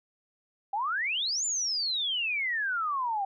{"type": "exponential two-way sweep", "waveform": "sine", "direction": "up then down", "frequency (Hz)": [766, 7250, 766], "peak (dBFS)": -27, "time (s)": [0.73, 3.25], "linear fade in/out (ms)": 5, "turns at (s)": 1.45, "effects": []}